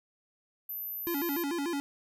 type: tone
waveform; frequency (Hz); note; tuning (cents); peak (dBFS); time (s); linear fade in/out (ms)
sine; 12120; F#9; +40; -35; 0.69-1.43; 5
type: tone with vibrato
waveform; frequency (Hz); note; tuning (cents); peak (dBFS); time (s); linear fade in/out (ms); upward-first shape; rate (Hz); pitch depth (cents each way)
square; 311.1; D#4; 0; -31; 1.07-1.8; 0; square; 6.8; 170
effects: none